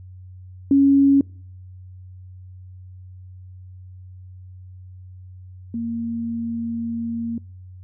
sine tone pair in turn, 277.2 / 231.4 Hz, C#4 / A#3, 0 / -13 cents, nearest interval minor third, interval 313 cents, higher first, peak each -11 / -23 dBFS, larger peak first, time 0.71-1.21 / 5.74-7.38 s, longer second, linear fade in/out 2 ms, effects noise-tail reverb RT60 0.5 s tail -26 dB re dry + added 92 Hz sine -38 dBFS peak until 7.83 s

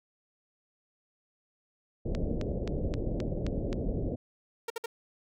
pink low-pass noise, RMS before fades -32 dBFS, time 2.05-4.16 s, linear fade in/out 10 ms, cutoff 600 Hz, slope 48 dB/octave
click train, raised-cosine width 0.2 ms, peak -22 dBFS, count 7, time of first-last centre 2.15-3.729 s, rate 3.8 Hz
sawtooth tone bursts, 461.5 Hz, A#4, 17 cents flat, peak -28 dBFS, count 3, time 4.68-4.86 s, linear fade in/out 5 ms, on 22 ms, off 57 ms
effects none

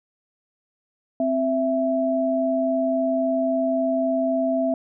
sine tone pair together, 261.6 / 662.1 Hz, C4 / E5, 0 / +7 cents, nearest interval octave + major third, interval 1607 cents, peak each -23 / -21 dBFS, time 1.2-4.74 s, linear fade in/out 2 ms, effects none

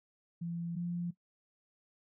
sine tone pair in turn, 170 / 173.67 Hz, F3 / F3, -46 / -9 cents, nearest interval unison, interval 37 cents, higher second, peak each -35 / -33 dBFS, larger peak second, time 0.41-0.76 / 0.76-1.11 s, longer neither, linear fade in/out 10 ms, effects noise-tail reverb RT60 0.1 s tail -17 dB re dry

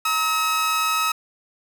sawtooth tone pair together, 935.5 / 1283 Hz, A#5 / E6, +6 / -47 cents, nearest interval perfect fourth, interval 547 cents, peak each -27 / -16 dBFS, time 0.05-1.12 s, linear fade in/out 5 ms, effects none

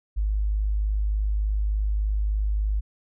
sine tone, 51.7 Hz, G#1, 7 cents flat, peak -21 dBFS, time 0.16-2.81 s, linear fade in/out 20 ms, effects none

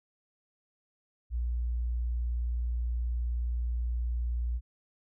sine tone, 59.5 Hz, A#1, 36 cents sharp, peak -28 dBFS, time 1.3-4.61 s, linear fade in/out 50 ms, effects none

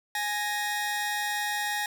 sawtooth tone pair together, 831.2 / 1866 Hz, G#5 / A#6, +1 / +1 cents, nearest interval octave + major second, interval 1400 cents, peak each -27 dBFS, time 0.15-1.86 s, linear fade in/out 2 ms, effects none

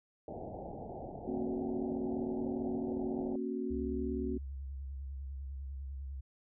white low-pass noise, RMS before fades -44 dBFS, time 0.28-3.36 s, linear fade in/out 2 ms, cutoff 820 Hz, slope 96 dB/octave
sine chord, F# major, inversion first, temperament equal with one note detuned, 233.1 / 273.1 / 370 Hz, A#3 / C#4 / F#4, 0 / -26 / 0 cents, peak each -38 dBFS, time 1.27-4.38 s, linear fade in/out 10 ms
sine tone with vibrato, 67.9 Hz, C#2, 35 cents flat, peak -39 dBFS, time 3.7-6.21 s, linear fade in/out 10 ms, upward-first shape square, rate 10 Hz, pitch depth 53 cents each way
effects none

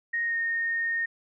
sine tone with pitch glide, 1864.7 to 1843.3 Hz, A#6 to A#6, 0 to -20 cents, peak -25 dBFS, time 0.13-1.06 s, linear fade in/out 10 ms, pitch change -20 cents, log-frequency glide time 0.25-0.37 s, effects none

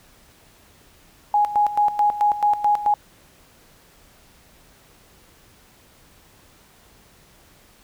sine tone with tremolo, 830.6 Hz, G#5, in tune, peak -14 dBFS, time 1.34-2.94 s, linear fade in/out 2 ms, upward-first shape square, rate 4.6 Hz, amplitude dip 75%, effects pink hiss -53 dBFS RMS until 7.83 s

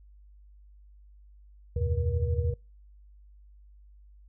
sine tone cluster, 77 / 89.6 / 108.6 / 126.1 / 477.3 Hz, D#2 / F2 / A2 / B2 / A#4, -17 / +45 / -22 / +36 / +41 cents, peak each -28 / -29 / -36 / -35 / -35 dBFS, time 1.76-2.54 s, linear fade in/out 5 ms, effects noise-tail reverb RT60 0.3 s tail -26 dB re dry + added 50 Hz sine -51 dBFS peak until 4.28 s

